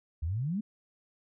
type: exponential sweep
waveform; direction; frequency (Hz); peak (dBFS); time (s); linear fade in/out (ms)
sine; up; 72.3 to 225.5; -29; 0.22-0.61; 10
effects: none